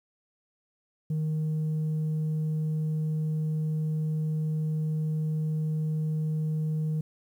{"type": "tone", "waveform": "sine", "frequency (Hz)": 155.56, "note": "D#3", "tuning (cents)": 0, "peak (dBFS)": -23, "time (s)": [1.1, 7.01], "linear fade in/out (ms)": 5, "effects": ["tanh soft clip ceiling -25 dBFS", "10-bit"]}